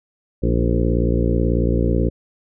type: harmonic tone with a mistuned harmonic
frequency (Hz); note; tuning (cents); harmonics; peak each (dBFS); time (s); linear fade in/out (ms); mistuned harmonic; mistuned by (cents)
58.27; A#1; 0; 1 / 2 / 3 / 4 / 5 / 6 / 7 / 8 / 9; -19 / -22 / -24 / -25 / -26 / -27 / -27 / -28 / -29; 0.42-2.1; 20; 5; +42
effects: none